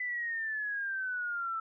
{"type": "exponential sweep", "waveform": "sine", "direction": "down", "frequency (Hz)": [2007, 1318.5], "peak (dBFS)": -32, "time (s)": [0, 1.6], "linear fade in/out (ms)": 5, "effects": []}